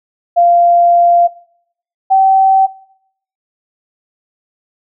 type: tone pair in turn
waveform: sine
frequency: 693 / 769.4 Hz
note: F5 / G5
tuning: -14 / -33 cents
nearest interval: major second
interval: 181 cents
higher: second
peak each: -5 dBFS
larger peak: neither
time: 0.36-1.28 / 2.1-2.67 s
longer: first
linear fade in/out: 20 ms
effects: noise-tail reverb RT60 0.7 s tail -21 dB re dry